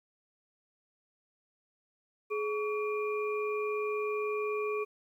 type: tone cluster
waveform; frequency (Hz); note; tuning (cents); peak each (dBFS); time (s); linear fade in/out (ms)
sine; 422.7 / 1134 / 2409; G#4 / C#6 / D7; +31 / +39 / +43; -31 / -38 / -40; 2.3-4.85; 20
effects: 11-bit